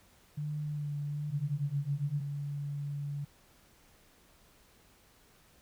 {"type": "tone with vibrato", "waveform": "sine", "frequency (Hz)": 147.6, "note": "D3", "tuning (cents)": 9, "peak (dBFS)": -33, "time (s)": [0.37, 2.21], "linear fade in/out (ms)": 10, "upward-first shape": "sine", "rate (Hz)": 1.2, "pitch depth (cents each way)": 29}
{"type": "tone with pitch glide", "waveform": "sine", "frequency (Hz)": [138.59, 143.48], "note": ["C#3", "D3"], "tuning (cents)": [0, -40], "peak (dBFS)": -34, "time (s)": [1.3, 3.25], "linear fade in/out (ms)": 10, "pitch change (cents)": 60, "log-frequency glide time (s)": [2.03, 2.34]}
{"effects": ["pink hiss -63 dBFS RMS until 5.61 s"]}